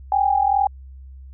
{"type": "tone pair together", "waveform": "sine", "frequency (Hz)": [780.7, 823], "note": ["G5", "G#5"], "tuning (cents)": [-7, -16], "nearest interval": "minor second", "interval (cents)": 91, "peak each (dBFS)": -18, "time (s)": [0.12, 0.67], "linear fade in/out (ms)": 2, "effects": ["added 66 Hz sine -37 dBFS peak until 1.33 s"]}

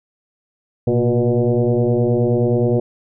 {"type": "tone with frequency modulation", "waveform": "sine", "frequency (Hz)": 124.8, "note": "B2", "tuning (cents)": 19, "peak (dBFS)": -13, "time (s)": [0.87, 2.8], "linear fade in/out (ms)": 5, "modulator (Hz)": 120, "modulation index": 3.7, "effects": []}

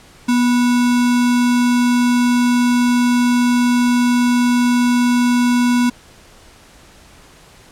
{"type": "tone with sample-and-hold", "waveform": "sine", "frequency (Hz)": 243.2, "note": "B3", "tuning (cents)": -26, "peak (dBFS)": -11, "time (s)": [0.28, 5.9], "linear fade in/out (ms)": 10, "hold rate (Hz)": 1225, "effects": ["pink hiss -45 dBFS RMS until 7.71 s", "low-pass 10000 Hz 12 dB/octave"]}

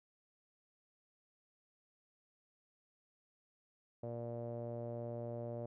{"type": "tone with low-pass filter", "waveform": "sawtooth", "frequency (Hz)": 117.9, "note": "A#2", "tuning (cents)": 20, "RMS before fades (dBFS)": -43, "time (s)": [4.03, 5.66], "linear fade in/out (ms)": 5, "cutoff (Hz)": 580, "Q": 5.3, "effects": []}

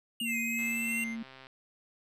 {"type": "exponential two-way sweep", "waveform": "square", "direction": "down then up", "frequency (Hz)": [2880, 2489, 2758], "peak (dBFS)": -33, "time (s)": [0.2, 1.04], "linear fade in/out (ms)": 2, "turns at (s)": 0.38}
{"type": "tone with pitch glide", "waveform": "sine", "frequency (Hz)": [230, 226.8], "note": ["A#3", "A#3"], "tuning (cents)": [-23, -47], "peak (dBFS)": -35, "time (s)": [0.21, 1.23], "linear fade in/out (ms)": 5, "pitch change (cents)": -24, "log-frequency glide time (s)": [0.73, 1.07]}
{"type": "tone with tremolo", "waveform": "triangle", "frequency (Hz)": 2093, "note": "C7", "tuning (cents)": 0, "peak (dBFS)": -32, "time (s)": [0.25, 1.17], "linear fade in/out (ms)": 50, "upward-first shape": "sine", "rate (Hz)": 3.1, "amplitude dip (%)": 45}
{"type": "click train", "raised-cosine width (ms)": 0.3, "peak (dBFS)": -34, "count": 117, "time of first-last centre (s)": [0.59, 1.469], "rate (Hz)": 132}
{"effects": []}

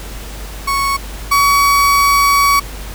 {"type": "tone pair in turn", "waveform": "35% pulse", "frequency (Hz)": [1108.7, 1130], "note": ["C#6", "C#6"], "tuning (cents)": [0, 33], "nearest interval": "unison", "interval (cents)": 33, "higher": "second", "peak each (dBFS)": [-12, -7], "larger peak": "second", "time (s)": [[0.67, 0.97], [1.31, 2.6]], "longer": "second", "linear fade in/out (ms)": 10, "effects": ["added 50 Hz sine -27 dBFS peak until 2.94 s", "pink hiss -32 dBFS RMS until 2.94 s"]}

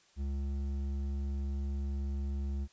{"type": "tone with hard clipping", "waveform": "sine", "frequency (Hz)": 69.3, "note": "C#2", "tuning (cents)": 0, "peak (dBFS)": -34, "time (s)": [0.16, 2.68], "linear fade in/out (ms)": 50, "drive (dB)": 8, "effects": ["white hiss -65 dBFS RMS until 2.72 s", "resampled to 16000 Hz"]}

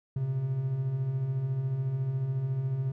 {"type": "beating tone pair", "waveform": "triangle", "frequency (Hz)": [119.7, 133.7], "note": ["A#2", "C3"], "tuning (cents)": [46, 38], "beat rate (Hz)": 14, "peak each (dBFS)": [-35, -26], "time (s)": [0.16, 2.92], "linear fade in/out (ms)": 5, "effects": []}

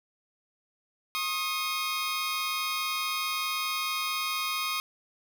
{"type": "tone pair together", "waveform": "15% pulse", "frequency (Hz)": [1079.8, 1244.5], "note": ["C#6", "D#6"], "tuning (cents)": [-46, 0], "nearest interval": "major second", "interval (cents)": 246, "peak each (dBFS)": [-27, -24], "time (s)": [1.15, 4.8], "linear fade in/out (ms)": 0, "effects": []}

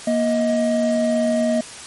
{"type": "tone pair together", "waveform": "triangle", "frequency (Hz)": [236.2, 630.6], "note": ["A#3", "D#5"], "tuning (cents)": [23, 23], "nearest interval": "octave + perfect fourth", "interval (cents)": 1700, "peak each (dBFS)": -17, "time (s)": [0.07, 1.61], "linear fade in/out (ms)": 5, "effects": ["white hiss -36 dBFS RMS until 1.86 s", "MP3 48 kbps"]}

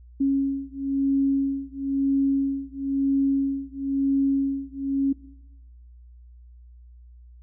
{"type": "beating tone pair", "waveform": "sine", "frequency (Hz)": [273.8, 274.8], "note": ["C#4", "C#4"], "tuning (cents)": [-21, -15], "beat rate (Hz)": 1, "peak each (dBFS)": [-24, -24], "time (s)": [0.2, 5.13], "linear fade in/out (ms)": 10, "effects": ["noise-tail reverb RT60 1.0 s tail -20 dB re dry", "added 60 Hz sine -45 dBFS peak until 7.42 s"]}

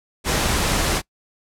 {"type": "noise", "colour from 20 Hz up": "pink", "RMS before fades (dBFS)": -20, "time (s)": [0.24, 1.02], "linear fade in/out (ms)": 50, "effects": ["noise-tail reverb RT60 0.1 s tail -23 dB re dry", "low-pass 11000 Hz 12 dB/octave"]}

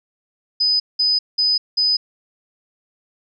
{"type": "tone bursts", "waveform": "sine", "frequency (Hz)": 5000, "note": "D#8", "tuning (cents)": 8, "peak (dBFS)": -14, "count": 4, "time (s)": [0.6, 1.97], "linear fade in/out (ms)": 10, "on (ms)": 200, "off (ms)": 190, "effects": []}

